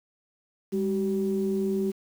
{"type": "tone pair together", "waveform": "sine", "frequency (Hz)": [201.2, 382.6], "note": ["G3", "G4"], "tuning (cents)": [45, -42], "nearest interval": "major seventh", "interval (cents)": 1113, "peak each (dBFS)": -26, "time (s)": [0.72, 1.92], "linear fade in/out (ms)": 20, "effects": ["tanh soft clip ceiling -16 dBFS", "8-bit"]}